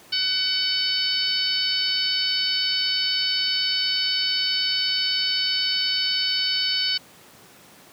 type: harmonic tone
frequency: 751 Hz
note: F#5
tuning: 26 cents sharp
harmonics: 2 / 3 / 4 / 5 / 6 / 7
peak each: -34 / -33 / -25 / -32 / -24 / -31 dBFS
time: 0.12-6.98 s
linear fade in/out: 10 ms
effects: pink hiss -49 dBFS RMS until 7.92 s + high-pass 150 Hz 12 dB/octave